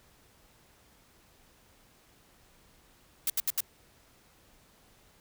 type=noise bursts; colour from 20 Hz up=blue; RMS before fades=-28 dBFS; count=4; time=3.27-3.605 s; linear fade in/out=2 ms; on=29 ms; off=73 ms; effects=pink hiss -62 dBFS RMS until 5.2 s